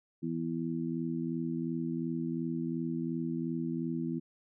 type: harmonic tone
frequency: 82.8 Hz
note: E2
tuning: 8 cents sharp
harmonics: 2 / 3 / 4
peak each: -36 / -35 / -37 dBFS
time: 0.22-4.2 s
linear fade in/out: 20 ms
effects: none